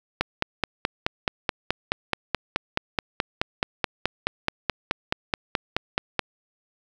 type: click train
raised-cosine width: 0.3 ms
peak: -5 dBFS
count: 29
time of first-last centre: 0.21-6.193 s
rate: 4.68 Hz
effects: 7-bit